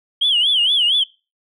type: tone with vibrato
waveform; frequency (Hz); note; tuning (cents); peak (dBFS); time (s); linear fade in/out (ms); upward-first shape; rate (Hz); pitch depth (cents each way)
sine; 3136; G7; 0; -12; 0.21-1.04; 10; sine; 4.3; 180
effects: noise-tail reverb RT60 0.3 s tail -23 dB re dry + tanh soft clip ceiling -8 dBFS